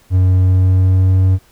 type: tone with pitch glide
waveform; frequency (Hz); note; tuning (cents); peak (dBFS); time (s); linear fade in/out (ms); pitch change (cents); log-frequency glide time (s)
triangle; 92.5 to 93.9; F#2 to F#2; 0 to +26; -6; 0.1-1.39; 50; +26; 0.37-1.2
effects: pink hiss -51 dBFS RMS until 1.51 s